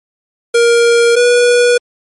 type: tone pair in turn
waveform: square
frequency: 470 / 485.2 Hz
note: A#4 / B4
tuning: +14 / -31 cents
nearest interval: minor second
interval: 55 cents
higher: second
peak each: -7 dBFS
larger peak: neither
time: 0.54-1.16 / 1.16-1.78 s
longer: neither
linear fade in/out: 10 ms
effects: MP3 48 kbps